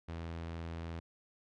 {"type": "tone", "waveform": "sawtooth", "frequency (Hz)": 83.1, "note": "E2", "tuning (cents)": 15, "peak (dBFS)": -36, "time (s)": [0.08, 1], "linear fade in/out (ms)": 10, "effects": ["low-pass 4000 Hz 12 dB/octave"]}